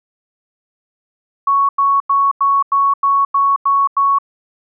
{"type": "tone bursts", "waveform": "sine", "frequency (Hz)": 1111, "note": "C#6", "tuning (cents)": 4, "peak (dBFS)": -10, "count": 9, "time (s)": [1.47, 4.186], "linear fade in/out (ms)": 5, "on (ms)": 220, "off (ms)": 92, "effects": []}